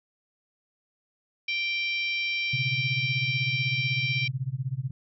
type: harmonic tone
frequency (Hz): 784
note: G5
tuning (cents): 0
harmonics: 3 / 4 / 5 / 6 / 7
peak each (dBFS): -27 / -35 / -37 / -42 / -40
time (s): 1.48-4.28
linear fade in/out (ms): 5
type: tone with tremolo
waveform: sine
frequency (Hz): 130.81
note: C3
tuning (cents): 0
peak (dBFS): -24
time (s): 2.53-4.91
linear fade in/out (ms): 5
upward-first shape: sine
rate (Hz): 16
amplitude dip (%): 95
effects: none